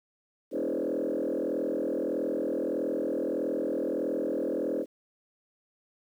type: tone with frequency modulation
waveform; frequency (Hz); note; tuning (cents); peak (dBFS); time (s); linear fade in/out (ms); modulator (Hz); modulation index
sine; 412.1; G#4; -13; -26; 0.51-4.86; 50; 41.6; 3.7
effects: tanh soft clip ceiling -23 dBFS + 10-bit